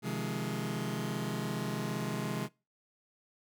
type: chord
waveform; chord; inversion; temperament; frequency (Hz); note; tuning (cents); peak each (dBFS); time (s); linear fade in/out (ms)
sawtooth; F minor seventh; second; just; 130.96 / 157.15 / 174.61 / 209.5; C3 / Eb3 / F3 / Ab3; +2 / +18 / 0 / +15; -34 / -36 / -36 / -33; 0.02-2.49; 50
effects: noise-tail reverb RT60 0.3 s tail -24 dB re dry